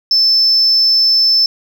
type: tone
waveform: sine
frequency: 5280 Hz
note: E8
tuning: 2 cents sharp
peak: -7 dBFS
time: 0.11-1.46 s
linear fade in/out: 2 ms
effects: tanh soft clip ceiling -4 dBFS + 7-bit